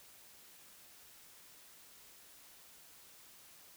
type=silence; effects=white hiss -59 dBFS RMS until 3.76 s